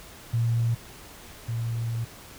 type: tone pair in turn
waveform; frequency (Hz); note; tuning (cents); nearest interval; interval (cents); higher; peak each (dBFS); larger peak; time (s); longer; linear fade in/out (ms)
sine; 116.54 / 115.67; A#2 / A#2; 0 / -13; unison; 13; first; -21 / -26; first; 0.33-0.75 / 1.48-2.05; second; 10
effects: pink hiss -46 dBFS RMS until 2.38 s